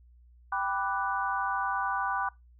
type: chord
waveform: sine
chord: G major seventh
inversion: none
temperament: equal with one note detuned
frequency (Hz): 784 / 987.8 / 1174.7 / 1485.1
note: G5 / B5 / D6 / F#6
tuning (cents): 0 / 0 / 0 / +6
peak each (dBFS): -33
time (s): 0.52-2.29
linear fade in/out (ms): 5
effects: noise-tail reverb RT60 0.2 s tail -22 dB re dry + added 60 Hz sine -54 dBFS peak until 2.59 s